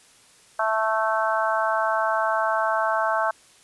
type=harmonic tone; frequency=220 Hz; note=A3; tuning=in tune; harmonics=3 / 4 / 5 / 6 / 7; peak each=-25 / -26 / -27 / -28 / -28 dBFS; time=0.59-3.31 s; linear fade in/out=5 ms; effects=white hiss -54 dBFS RMS until 3.63 s + resampled to 24000 Hz